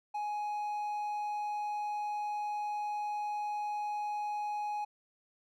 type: tone with hard clipping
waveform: triangle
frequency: 835 Hz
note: G#5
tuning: 9 cents sharp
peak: -34 dBFS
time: 0.14-4.85 s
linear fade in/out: 10 ms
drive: 6 dB
effects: none